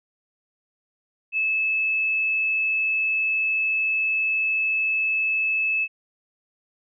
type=tone; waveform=sine; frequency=2607 Hz; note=E7; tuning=20 cents flat; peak=-20 dBFS; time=1.32-5.88 s; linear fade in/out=50 ms; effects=none